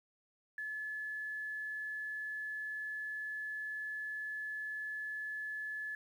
sine tone with quantisation, 1719 Hz, A6, 41 cents flat, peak -38 dBFS, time 0.58-5.95 s, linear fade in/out 2 ms, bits 11, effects none

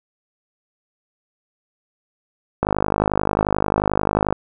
click train, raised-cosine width 1 ms, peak -3 dBFS, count 88, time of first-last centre 2.63-4.326 s, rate 51.3 Hz, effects none

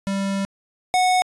square tone pair in turn, 196.2 / 735.2 Hz, G3 / F#5, +2 / -11 cents, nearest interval octave + major seventh, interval 2287 cents, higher second, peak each -22 / -16 dBFS, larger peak second, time 0.07-0.45 / 0.94-1.22 s, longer first, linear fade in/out 0 ms, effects resampled to 24000 Hz

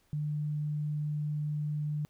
sine tone, 149.6 Hz, D3, 32 cents sharp, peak -30 dBFS, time 0.13-2.05 s, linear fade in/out 0 ms, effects pink hiss -70 dBFS RMS until 2.09 s

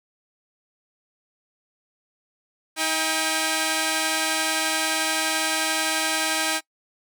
5% pulse tone pair together, 317.7 / 800 Hz, D#4 / G5, +36 / +35 cents, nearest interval octave + major third, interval 1599 cents, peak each -13 dBFS, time 2.76-6.61 s, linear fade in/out 50 ms, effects noise-tail reverb RT60 0.1 s tail -22 dB re dry

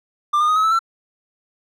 triangle tone with pitch steps, 1188 / 1217.9 / 1248.5 / 1279.9 / 1312.1 / 1345.1 Hz, D6 / D#6 / D#6 / D#6 / E6 / E6, +20 / -37 / +6 / +49 / -8 / +35 cents, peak -12 dBFS, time 0.33-0.792 s, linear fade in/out 10 ms, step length 77 ms, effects none

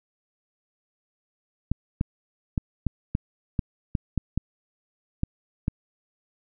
clicks, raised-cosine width 5 ms, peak -11 dBFS, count 11, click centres 1.716 / 2.011 / 2.578 / 2.867 / 3.151 / 3.592 / 3.952 / 4.177 / 4.376 / 5.234 / 5.681 s, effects none

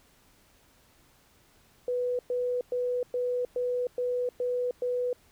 sine tone bursts, 493.9 Hz, B4, in tune, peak -26 dBFS, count 8, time 1.88-5.13 s, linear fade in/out 2 ms, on 310 ms, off 110 ms, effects pink hiss -62 dBFS RMS until 5.31 s

